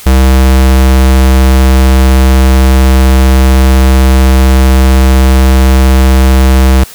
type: tone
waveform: square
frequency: 65.41 Hz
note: C2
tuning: in tune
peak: -3 dBFS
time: 0.06-6.84 s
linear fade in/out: 5 ms
effects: white hiss -30 dBFS RMS until 6.94 s